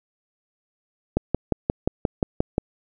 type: click train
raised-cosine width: 2 ms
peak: -6 dBFS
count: 9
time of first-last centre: 1.17-2.581 s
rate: 5.67 Hz
effects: none